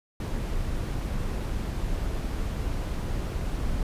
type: noise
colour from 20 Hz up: brown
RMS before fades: -29 dBFS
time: 0.2-3.83 s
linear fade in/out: 2 ms
effects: resampled to 32000 Hz